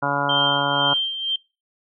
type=harmonic tone; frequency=141.9 Hz; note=C#3; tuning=41 cents sharp; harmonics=1 / 2 / 3 / 4 / 5 / 6 / 7 / 8 / 9 / 10; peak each=-30 / -30 / -36 / -28 / -29 / -28 / -26 / -32 / -32 / -26 dBFS; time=0.02-0.94 s; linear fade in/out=10 ms
type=tone with tremolo; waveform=sine; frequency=3153 Hz; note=G7; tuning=9 cents sharp; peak=-17 dBFS; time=0.29-1.36 s; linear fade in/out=5 ms; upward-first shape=sine; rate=2 Hz; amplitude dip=65%
effects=noise-tail reverb RT60 0.3 s tail -23 dB re dry